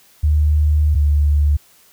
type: tone pair in turn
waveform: sine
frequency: 75.4 / 73.34 Hz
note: D2 / D2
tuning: +46 / -2 cents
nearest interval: unison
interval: 48 cents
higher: first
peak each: -11 dBFS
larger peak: neither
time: 0.23-0.95 / 0.95-1.57 s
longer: first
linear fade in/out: 10 ms
effects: white hiss -51 dBFS RMS until 1.92 s